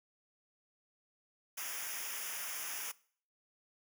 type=noise with comb filter; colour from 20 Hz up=white; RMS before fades=-41 dBFS; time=1.57-2.92 s; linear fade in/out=10 ms; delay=0.24 ms; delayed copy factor=-0.9; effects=noise-tail reverb RT60 0.5 s tail -21 dB re dry